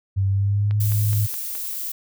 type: tone with pitch glide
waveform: sine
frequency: 97.3 to 104.89 Hz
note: G2 to G#2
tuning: -12 to +18 cents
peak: -17 dBFS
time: 0.16-1.27 s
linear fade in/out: 20 ms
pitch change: +130 cents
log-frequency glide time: 0.28-0.78 s
type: click train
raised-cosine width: 0.3 ms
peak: -22 dBFS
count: 5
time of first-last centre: 0.71-1.552 s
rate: 4.75 Hz
type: noise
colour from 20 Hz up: violet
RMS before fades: -29 dBFS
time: 0.8-1.92 s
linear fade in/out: 5 ms
effects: none